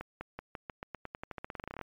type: accelerating click train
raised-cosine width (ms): 0.5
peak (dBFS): -24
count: 23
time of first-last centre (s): 0.01-1.813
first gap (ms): 200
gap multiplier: 0.9
effects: MP3 96 kbps